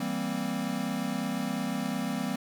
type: chord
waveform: square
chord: C dominant seventh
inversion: first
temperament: equal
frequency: 164.81 / 196 / 233.1 / 261.6 Hz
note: E3 / G3 / Bb3 / C4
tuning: 0 / 0 / 0 / 0 cents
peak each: -39 / -35 / -35 / -35 dBFS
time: 0-2.36 s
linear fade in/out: 5 ms
effects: none